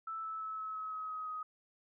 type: tone with pitch steps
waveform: sine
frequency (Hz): 1318.5 / 1309.4 / 1300.3 / 1291.4 / 1282.4 / 1273.6 / 1264.8 / 1256.1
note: E6 / E6 / E6 / E6 / E6 / D#6 / D#6 / D#6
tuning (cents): 0 / -12 / -24 / -36 / -48 / +40 / +28 / +16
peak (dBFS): -38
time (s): 0.07-1.43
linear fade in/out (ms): 5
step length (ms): 170
effects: none